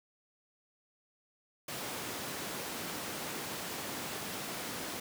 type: high-pass noise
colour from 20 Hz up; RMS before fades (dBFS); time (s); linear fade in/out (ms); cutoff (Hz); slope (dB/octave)
pink; -40; 1.68-5; 5; 180; 12
effects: none